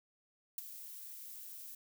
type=noise with ADSR envelope; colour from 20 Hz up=violet; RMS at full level=-37 dBFS; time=0.58-1.75 s; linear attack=3 ms; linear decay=14 ms; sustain=-12 dB; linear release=3 ms; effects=none